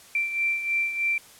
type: beating tone pair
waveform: sine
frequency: 2349 / 2352.2 Hz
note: D7 / D7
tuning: 0 / +2 cents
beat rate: 3.2 Hz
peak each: -24 / -31 dBFS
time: 0.15-1.18 s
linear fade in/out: 2 ms
effects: white hiss -50 dBFS RMS until 1.39 s + low-pass 12000 Hz 12 dB/octave